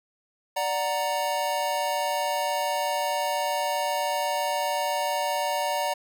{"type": "chord", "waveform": "square", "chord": "D augmented", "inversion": "none", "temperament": "equal", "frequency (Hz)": [587.3, 740, 932.3], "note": ["D5", "F#5", "A#5"], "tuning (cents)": [0, 0, 0], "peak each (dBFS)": [-30, -31, -29], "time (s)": [0.56, 5.94], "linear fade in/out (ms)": 10, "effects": []}